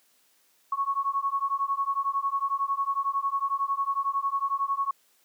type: beating tone pair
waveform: sine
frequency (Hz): 1100 / 1111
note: C#6 / C#6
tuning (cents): -14 / +4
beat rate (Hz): 11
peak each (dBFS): -28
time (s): 0.72-4.91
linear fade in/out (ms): 5
effects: white hiss -65 dBFS RMS until 5.24 s + high-pass 200 Hz 12 dB/octave